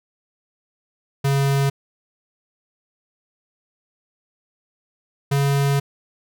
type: tone pair in turn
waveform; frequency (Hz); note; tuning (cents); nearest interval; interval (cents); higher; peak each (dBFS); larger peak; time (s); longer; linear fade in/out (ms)
square; 138.59 / 140.04; C#3 / C#3; 0 / +18; unison; 18; second; -17; neither; 1.24-1.7 / 5.31-5.8; second; 10
effects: none